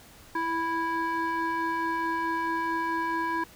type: tone with frequency modulation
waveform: sine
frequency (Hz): 987.8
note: B5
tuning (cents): 0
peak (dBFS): -24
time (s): 0.35-3.44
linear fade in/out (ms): 5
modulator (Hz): 657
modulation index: 0.98
effects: tanh soft clip ceiling -24 dBFS + pink hiss -52 dBFS RMS until 3.55 s